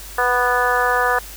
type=harmonic tone with a mistuned harmonic; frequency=246.9 Hz; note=B3; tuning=in tune; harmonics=2 / 3 / 4 / 5 / 6 / 7; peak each=-22 / -22 / -22 / -22 / -22 / -22 dBFS; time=0.18-1.19 s; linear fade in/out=5 ms; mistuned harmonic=5; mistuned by=-18 cents; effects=added 50 Hz sine -37 dBFS peak until 1.36 s + white hiss -37 dBFS RMS until 1.36 s